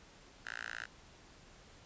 5% pulse tone with high-pass filter, 56.9 Hz, A#1, 41 cents flat, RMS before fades -44 dBFS, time 0.45-0.86 s, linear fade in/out 10 ms, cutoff 1500 Hz, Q 3.7, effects pink hiss -59 dBFS RMS until 1.85 s + resampled to 16000 Hz

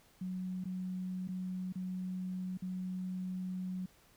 sine tone with dropouts, 184.4 Hz, F#3, 6 cents flat, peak -36 dBFS, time 0.21-3.86 s, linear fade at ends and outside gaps 5 ms, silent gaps 0.641-0.654 / 1.276-1.287 / 1.725-1.755 / 2.574-2.621 s, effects pink hiss -65 dBFS RMS until 4.16 s

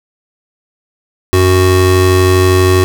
square tone pair together, 92.5 / 370 Hz, F#2 / F#4, 0 / 0 cents, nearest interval 2 octaves, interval 2400 cents, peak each -10 dBFS, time 1.33-2.84 s, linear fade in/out 0 ms, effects none

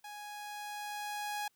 sawtooth tone with level ramp, 830.6 Hz, G#5, in tune, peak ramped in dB -41 to -31 dBFS, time 0.04-1.48 s, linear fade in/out 5 ms, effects white hiss -75 dBFS RMS until 1.55 s

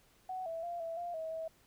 sine tone with pitch steps, 745 / 658 / 692 / 661 / 697 / 642 / 647 Hz, F#5 / E5 / F5 / E5 / F5 / E5 / E5, +12 / -3 / -16 / +5 / -4 / -46 / -32 cents, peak -37 dBFS, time 0.29-1.48 s, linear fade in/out 5 ms, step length 170 ms, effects pink hiss -67 dBFS RMS until 1.66 s

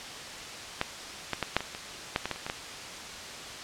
clicks, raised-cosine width 0.3 ms, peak -10 / -12 / -11 / -6 / -18 / -22 / -9 / -14 / -14 / -25 / -18 / -14 dBFS, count 12, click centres 0.814 / 1.333 / 1.427 / 1.566 / 1.606 / 1.749 / 2.161 / 2.256 / 2.313 / 2.36 / 2.465 / 2.499 s, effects white hiss -40 dBFS RMS until 3.63 s + low-pass 6000 Hz 12 dB/octave

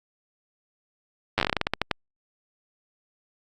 slowing click train, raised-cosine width 0.3 ms, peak -6 dBFS, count 15, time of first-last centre 1.38-1.913 s, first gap 9 ms, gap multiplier 1.2, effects Opus 48 kbps

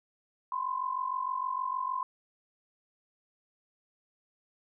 sine tone pair together, 1009 / 1055.5 Hz, B5 / C6, +37 / +15 cents, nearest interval minor second, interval 78 cents, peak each -33 / -33 dBFS, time 0.52-2.03 s, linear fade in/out 2 ms, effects none

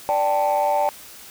sine chord, D suspended fourth, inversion none, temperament just, 587.3 / 783.1 / 881 Hz, D5 / G5 / A5, 0 / -2 / +2 cents, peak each -20 dBFS, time 0.09-0.89 s, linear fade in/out 0 ms, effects tanh soft clip ceiling -13 dBFS + white hiss -42 dBFS RMS until 1.3 s

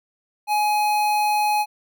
square tone with notch filter, 840 Hz, G#5, 19 cents sharp, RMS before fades -20 dBFS, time 0.47-1.66 s, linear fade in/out 50 ms, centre 6900 Hz, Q 1.5, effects none

